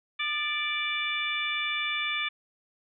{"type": "harmonic tone with a mistuned harmonic", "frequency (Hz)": 586, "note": "D5", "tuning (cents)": -4, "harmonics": [2, 3, 4, 5, 6], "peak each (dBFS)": [-36, -36, -30, -37, -34], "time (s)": [0.19, 2.29], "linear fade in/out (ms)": 10, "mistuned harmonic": 2, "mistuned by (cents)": 52, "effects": []}